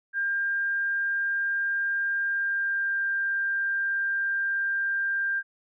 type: tone with pitch glide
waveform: sine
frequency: 1600 to 1590.8 Hz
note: G6 to G6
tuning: +35 to +25 cents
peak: -24 dBFS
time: 0.13-5.43 s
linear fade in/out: 50 ms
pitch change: -10 cents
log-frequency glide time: 2.28-3.05 s
effects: none

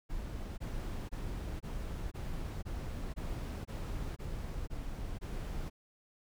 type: noise bursts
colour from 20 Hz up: brown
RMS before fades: -39 dBFS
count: 11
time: 0.09-5.7 s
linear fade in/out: 20 ms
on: 490 ms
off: 22 ms
effects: none

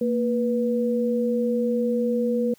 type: tone pair together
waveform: sine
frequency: 231.1 / 488.1 Hz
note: A#3 / B4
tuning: -15 / -20 cents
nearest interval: octave + minor second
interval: 1295 cents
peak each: -23 / -23 dBFS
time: 0.01-2.54 s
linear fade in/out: 5 ms
effects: white hiss -58 dBFS RMS until 2.58 s

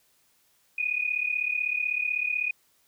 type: tone pair together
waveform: sine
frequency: 2453 / 2489 Hz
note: D#7 / D#7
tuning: -25 / 0 cents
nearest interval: unison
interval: 25 cents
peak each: -28 dBFS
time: 0.78-2.51 s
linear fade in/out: 5 ms
effects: white hiss -66 dBFS RMS until 2.87 s

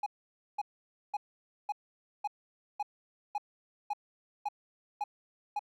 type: tone bursts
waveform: triangle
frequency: 829 Hz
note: G#5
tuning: 3 cents flat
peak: -28 dBFS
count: 11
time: 0.03-5.593 s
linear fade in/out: 5 ms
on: 33 ms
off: 520 ms
effects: none

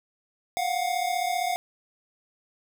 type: tone pair together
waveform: square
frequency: 704.7 / 740 Hz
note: F5 / F#5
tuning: +15 / 0 cents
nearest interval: minor second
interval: 85 cents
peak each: -28 / -29 dBFS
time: 0.57-1.56 s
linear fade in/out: 0 ms
effects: none

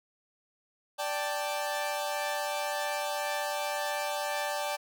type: chord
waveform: sawtooth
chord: D suspended fourth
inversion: none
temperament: equal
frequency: 587.3 / 784 / 880 Hz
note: D5 / G5 / A5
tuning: 0 / 0 / 0 cents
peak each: -30 / -32 / -32 dBFS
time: 0.98-4.77 s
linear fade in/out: 20 ms
effects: none

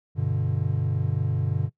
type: chord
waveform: triangle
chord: G major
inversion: none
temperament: equal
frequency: 98 / 123.47 / 146.83 Hz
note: G2 / B2 / D3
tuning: 0 / 0 / 0 cents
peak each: -25 dBFS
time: 0.15-1.7 s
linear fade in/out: 50 ms
effects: noise-tail reverb RT60 0.1 s tail -18 dB re dry

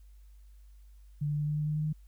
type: tone with pitch steps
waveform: sine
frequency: 147 / 147.94 / 148.88 / 149.83 / 150.78 / 151.75 / 152.71 / 153.69 Hz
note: D3 / D3 / D3 / D3 / D3 / D#3 / D#3 / D#3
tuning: +2 / +13 / +24 / +35 / +46 / -43 / -32 / -21 cents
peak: -28 dBFS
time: 1.21-1.93 s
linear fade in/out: 10 ms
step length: 90 ms
effects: added 50 Hz sine -51 dBFS peak until 2.07 s + white hiss -73 dBFS RMS until 2.07 s

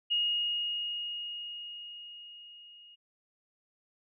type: tone with level ramp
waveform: sine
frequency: 2867 Hz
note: F7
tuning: 45 cents sharp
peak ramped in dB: -25 to -52 dBFS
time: 0.1-2.96 s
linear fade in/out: 20 ms
effects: none

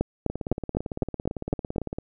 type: two click trains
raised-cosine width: 2 ms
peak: -17 / -9 dBFS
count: 31 / 8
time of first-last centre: 0.3-1.985 / 0.01-1.782 s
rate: 17.8 / 3.95 Hz
effects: none

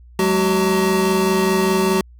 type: tone cluster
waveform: square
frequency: 185.1 / 210 / 378.3 / 907 Hz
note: F#3 / G#3 / F#4 / A#5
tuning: +1 / +19 / +38 / -48 cents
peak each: -22 / -23 / -18 / -26 dBFS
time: 0.19-2.01 s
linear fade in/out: 2 ms
effects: added 60 Hz sine -41 dBFS peak until 2.19 s

